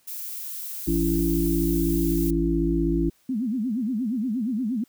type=noise; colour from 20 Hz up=violet; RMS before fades=-34 dBFS; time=0.07-2.31 s; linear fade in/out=10 ms
type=harmonic tone; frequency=56 Hz; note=A1; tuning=31 cents sharp; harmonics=1 / 3 / 5 / 6; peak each=-26 / -27 / -26 / -24 dBFS; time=0.87-3.1 s; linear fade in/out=10 ms
type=tone with vibrato; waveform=sine; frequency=234.2 Hz; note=A#3; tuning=8 cents sharp; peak=-23 dBFS; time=3.29-4.84 s; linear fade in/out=5 ms; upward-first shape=sine; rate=8.5 Hz; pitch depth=230 cents each way
effects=white hiss -63 dBFS RMS until 4.88 s